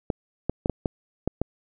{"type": "clicks", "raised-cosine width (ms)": 2, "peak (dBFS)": -10, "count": 7, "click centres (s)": [0.102, 0.496, 0.659, 0.697, 0.858, 1.276, 1.416], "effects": []}